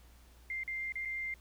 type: tone with dropouts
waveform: sine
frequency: 2098 Hz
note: C7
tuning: 4 cents sharp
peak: -35 dBFS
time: 0.5-1.34 s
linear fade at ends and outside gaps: 2 ms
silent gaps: 0.635-0.677 / 0.922-0.955 / 1.051-1.055 s
effects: added 60 Hz sine -57 dBFS peak until 1.4 s + pink hiss -64 dBFS RMS until 1.4 s